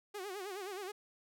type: tone with vibrato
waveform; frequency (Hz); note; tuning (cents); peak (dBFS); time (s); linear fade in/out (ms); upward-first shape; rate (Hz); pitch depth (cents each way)
sawtooth; 389.4; G4; -12; -37; 0.14-0.92; 10; sine; 9.5; 130
effects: none